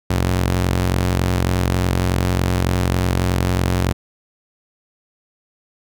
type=ring-modulated tone; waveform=sawtooth; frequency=90.9 Hz; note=F#2; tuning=30 cents flat; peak=-9 dBFS; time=0.1-3.93 s; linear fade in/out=5 ms; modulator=21.7 Hz; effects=none